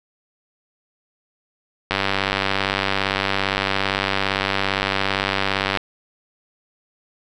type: click train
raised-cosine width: 0.3 ms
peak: -3 dBFS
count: 378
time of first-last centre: 1.91-5.773 s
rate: 97.6 Hz
effects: none